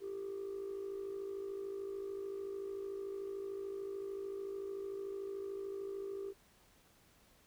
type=tone with amplitude modulation; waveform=sine; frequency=393.4 Hz; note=G4; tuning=6 cents sharp; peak=-35 dBFS; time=0-6.34 s; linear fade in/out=50 ms; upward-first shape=sine; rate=53.5 Hz; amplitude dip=70%; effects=tanh soft clip ceiling -36 dBFS + pink hiss -67 dBFS RMS until 7.46 s